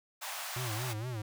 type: high-pass noise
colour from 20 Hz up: pink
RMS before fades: -40 dBFS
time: 0.21-0.94 s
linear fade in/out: 20 ms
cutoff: 660 Hz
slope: 48 dB/octave
type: tone with vibrato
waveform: square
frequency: 116.54 Hz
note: A#2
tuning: in tune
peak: -36 dBFS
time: 0.56-1.22 s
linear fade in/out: 5 ms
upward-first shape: sine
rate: 4.3 Hz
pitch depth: 170 cents each way
effects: none